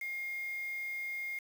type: tone with quantisation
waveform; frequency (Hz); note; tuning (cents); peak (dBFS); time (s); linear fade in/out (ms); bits
sine; 2131; C7; +31; -36; 0.01-1.39; 5; 8
effects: none